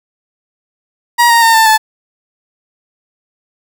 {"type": "tone with pitch steps", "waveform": "30% pulse", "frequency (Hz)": [952, 931.3, 911.1, 891.3, 872], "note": ["A#5", "A#5", "A#5", "A5", "A5"], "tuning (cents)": [36, -2, -40, 22, -16], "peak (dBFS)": -3, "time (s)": [1.18, 1.78], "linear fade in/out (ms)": 20, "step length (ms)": 120, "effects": []}